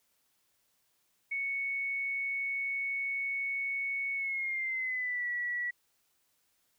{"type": "tone with pitch glide", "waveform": "sine", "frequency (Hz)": [2217, 1941.2], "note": ["C#7", "B6"], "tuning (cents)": [0, -30], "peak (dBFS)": -31, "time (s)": [1.31, 5.71], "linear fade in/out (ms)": 10, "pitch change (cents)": -230, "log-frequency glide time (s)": [4.15, 5.29], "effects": ["white hiss -74 dBFS RMS until 6.78 s"]}